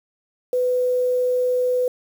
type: tone with quantisation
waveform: sine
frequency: 499.7 Hz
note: B4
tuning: 20 cents sharp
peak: -17 dBFS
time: 0.53-1.88 s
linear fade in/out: 2 ms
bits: 7
effects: none